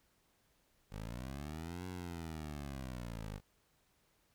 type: linear two-way sweep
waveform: 15% pulse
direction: up then down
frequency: 48.99 to 92.5 to 48.99 Hz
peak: -36 dBFS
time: 0.9-3.41 s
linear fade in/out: 50 ms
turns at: 1.87 s
effects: pink hiss -74 dBFS RMS until 4.34 s

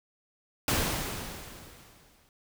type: noise with exponential decay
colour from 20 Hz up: pink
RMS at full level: -25 dBFS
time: 0.68-2.29 s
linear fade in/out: 1 ms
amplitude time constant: 350 ms
effects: none

